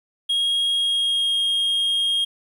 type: tone with pitch glide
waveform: triangle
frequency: 3273 to 3245 Hz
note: G#7 to G#7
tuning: -26 to -41 cents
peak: -17 dBFS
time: 0.29-2.25 s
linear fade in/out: 10 ms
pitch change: -15 cents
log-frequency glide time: 0.74-1.39 s
effects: 9-bit